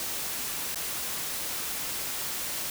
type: noise with dropouts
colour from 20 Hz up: white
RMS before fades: -33 dBFS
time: 0-2.7 s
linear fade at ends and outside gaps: 1 ms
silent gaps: 0.746-0.757 s
effects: none